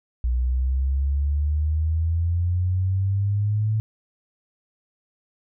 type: exponential sweep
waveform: sine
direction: up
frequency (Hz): 60.2 to 110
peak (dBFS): -19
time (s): 0.24-3.8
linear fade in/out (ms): 0
effects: none